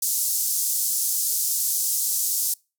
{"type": "band-pass noise", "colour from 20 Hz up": "white", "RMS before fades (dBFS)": -24, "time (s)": [0.02, 2.54], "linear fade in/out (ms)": 5, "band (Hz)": [5600, 15000], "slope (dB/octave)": 24, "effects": ["noise-tail reverb RT60 0.3 s tail -26 dB re dry"]}